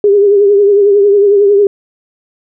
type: tone with vibrato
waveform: sine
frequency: 404.6 Hz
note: G#4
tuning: 45 cents flat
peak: -4 dBFS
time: 0.04-1.67 s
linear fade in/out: 2 ms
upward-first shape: triangle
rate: 11 Hz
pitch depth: 62 cents each way
effects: none